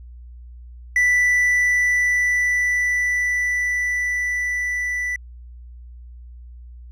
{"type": "tone with level ramp", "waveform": "triangle", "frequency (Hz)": 1975.5, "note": "B6", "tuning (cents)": 0, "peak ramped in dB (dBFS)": [-12, -20], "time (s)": [0.96, 5.16], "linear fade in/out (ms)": 2, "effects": ["added 60 Hz sine -37 dBFS peak until 6.91 s", "resampled to 32000 Hz"]}